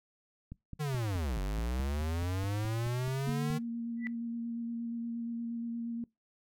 click train, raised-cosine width 5 ms, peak -30 dBFS, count 15, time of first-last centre 0.52-3.505 s, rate 4.69 Hz
square linear two-way sweep, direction down then up, 155.56 to 46.25 to 155.56 Hz, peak -32 dBFS, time 0.79-3.59 s, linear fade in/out 20 ms, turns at 1.41 s
sine tone with vibrato, 233.1 Hz, A#3, in tune, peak -34 dBFS, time 3.27-6.04 s, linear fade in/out 2 ms, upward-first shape square, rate 8.5 Hz, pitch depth 11 cents each way
sine tone with exponential growth, 1975.5 Hz, B6, in tune, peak -32 dBFS, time 3.97-4.07 s, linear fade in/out 0 ms, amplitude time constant 20 ms
effects noise-tail reverb RT60 0.2 s tail -23 dB re dry

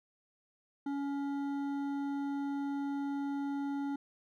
triangle tone with hard clipping, 280.9 Hz, C#4, 23 cents sharp, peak -35 dBFS, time 0.86-3.96 s, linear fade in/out 5 ms, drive 13 dB, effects none

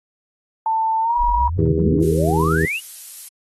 sine tone with pitch glide, 890 to 959.4 Hz, A5 to A#5, +20 to +50 cents, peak -16 dBFS, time 0.66-1.48 s, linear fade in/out 2 ms, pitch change +130 cents, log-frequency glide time 1.01-1.16 s
sine exponential sweep, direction up, 30.87 to 3012 Hz, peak -20 dBFS, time 1.17-2.81 s, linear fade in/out 50 ms
harmonic tone, 80.5 Hz, E2, 41 cents flat, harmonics 1 / 2 / 3 / 4 / 5 / 6, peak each -22 / -19 / -31 / -24 / -21 / -30 dBFS, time 1.58-2.66 s, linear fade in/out 10 ms
violet noise, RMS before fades -32 dBFS, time 2.02-3.29 s, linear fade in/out 10 ms
effects AAC 32 kbps

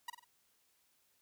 sawtooth tone with echo, 962 Hz, B5, 46 cents flat, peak -35 dBFS, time 0.08-0.1 s, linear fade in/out 5 ms, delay 48 ms, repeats 3, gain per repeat -7 dB, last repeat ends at 0.244 s, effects white hiss -74 dBFS RMS until 1.21 s

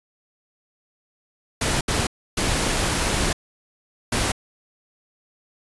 pink noise bursts at uneven times, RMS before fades -22 dBFS, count 4, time 1.61-1.81 / 1.88-2.07 / 2.37-3.33 / 4.12-4.32 s, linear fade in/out 5 ms, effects resampled to 24000 Hz

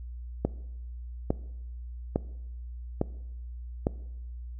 click train, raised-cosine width 2 ms, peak -11 dBFS, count 5, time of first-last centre 0.45-3.869 s, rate 1.17 Hz, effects noise-tail reverb RT60 0.9 s tail -20 dB re dry + added 60 Hz sine -37 dBFS peak until 4.59 s

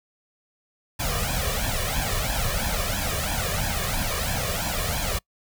pink noise with flanger, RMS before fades -26 dBFS, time 0.99-5.19 s, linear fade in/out 10 ms, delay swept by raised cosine 1.2 to 1.74 ms, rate 3 Hz, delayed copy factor +0.9, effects noise-tail reverb RT60 0.1 s tail -26 dB re dry

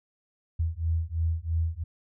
sine beating tone pair, 80.7 / 83.7 Hz, E2 / E2, -36 / +27 cents, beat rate 3 Hz, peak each -28 dBFS, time 0.59-1.84 s, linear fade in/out 10 ms, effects none

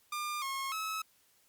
sawtooth tone with pitch steps, 1200 / 1082 / 1291 Hz, D6 / C#6 / E6, +37 / -42 / -37 cents, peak -31 dBFS, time 0.12-1.02 s, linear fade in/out 5 ms, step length 300 ms, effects white hiss -68 dBFS RMS until 1.48 s + Opus 48 kbps

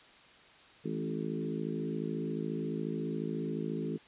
harmonic tone with a mistuned harmonic, 54.2 Hz, A1, 25 cents flat, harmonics 3 / 4 / 5 / 6 / 7 / 8, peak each -38 / -39 / -40 / -41 / -41 / -42 dBFS, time 0.84-3.98 s, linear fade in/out 20 ms, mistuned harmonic 4, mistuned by -20 cents, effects white hiss -57 dBFS RMS until 4.07 s + resampled to 8000 Hz

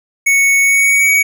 square tone with pitch glide, 2217 to 2256 Hz, C#7 to C#7, 0 to +30 cents, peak -9 dBFS, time 0.26-1.23 s, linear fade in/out 10 ms, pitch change +30 cents, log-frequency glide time 0.61-1.12 s, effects none

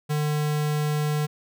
square tone, 150 Hz, D3, 37 cents sharp, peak -23 dBFS, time 0.09-1.27 s, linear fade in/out 20 ms, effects none

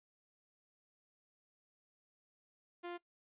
sawtooth tone, 349.2 Hz, F4, in tune, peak -38 dBFS, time 2.83-2.98 s, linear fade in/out 20 ms, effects noise-tail reverb RT60 0.1 s tail -18 dB re dry + resampled to 8000 Hz

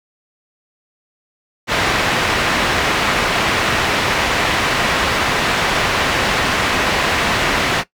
white low-pass noise, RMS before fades -17 dBFS, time 1.67-7.84 s, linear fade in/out 50 ms, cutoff 2400 Hz, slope 12 dB/octave, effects noise-tail reverb RT60 0.1 s tail -17 dB re dry

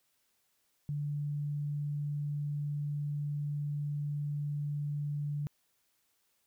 sine tone, 146.1 Hz, D3, 9 cents flat, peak -32 dBFS, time 0.89-5.47 s, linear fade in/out 0 ms, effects white hiss -75 dBFS RMS until 6.46 s

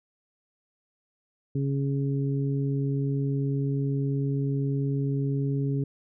harmonic tone, 138.59 Hz, C#3, in tune, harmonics 1 / 2 / 3, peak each -25 / -31 / -35 dBFS, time 1.55-5.84 s, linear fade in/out 5 ms, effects none

